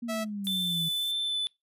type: exponential sweep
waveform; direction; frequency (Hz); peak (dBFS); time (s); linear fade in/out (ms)
sine; down; 239.1 to 160; -32; 0.02-0.89; 10
type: tone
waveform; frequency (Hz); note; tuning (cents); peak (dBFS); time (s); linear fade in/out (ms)
sawtooth; 654; E5; -14; -27; 0.08-0.25; 20
type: high-pass noise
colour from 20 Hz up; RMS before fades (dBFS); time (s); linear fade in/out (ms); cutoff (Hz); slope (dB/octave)
pink; -41; 0.44-1.12; 10; 9700; 24
type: tone with vibrato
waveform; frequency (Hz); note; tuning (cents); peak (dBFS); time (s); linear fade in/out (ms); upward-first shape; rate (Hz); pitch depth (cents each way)
triangle; 3520; A7; 0; -26; 0.47-1.47; 0; sine; 1.8; 12
effects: noise-tail reverb RT60 0.2 s tail -23 dB re dry + resampled to 32000 Hz